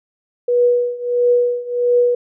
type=tone with tremolo; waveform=sine; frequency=486.4 Hz; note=B4; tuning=26 cents flat; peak=-9 dBFS; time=0.48-2.15 s; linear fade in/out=5 ms; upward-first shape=triangle; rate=1.5 Hz; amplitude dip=90%; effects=none